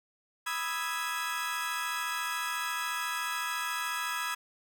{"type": "chord", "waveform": "30% pulse", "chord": "E major seventh", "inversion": "second", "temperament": "equal", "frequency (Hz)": [987.8, 1244.5, 1318.5, 1661.2], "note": ["B5", "D#6", "E6", "G#6"], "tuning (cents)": [0, 0, 0, 0], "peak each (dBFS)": [-35, -36, -35, -33], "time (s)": [0.46, 4.35], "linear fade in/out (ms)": 10, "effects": []}